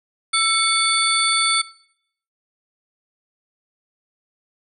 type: tone cluster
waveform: sine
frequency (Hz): 1334 / 2211 / 3491 / 4484 / 8940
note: E6 / C#7 / A7 / C#8 / C#9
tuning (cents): +20 / -5 / -14 / +19 / +14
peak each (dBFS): -22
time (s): 0.33-1.62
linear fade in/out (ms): 10
effects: noise-tail reverb RT60 0.7 s tail -21 dB re dry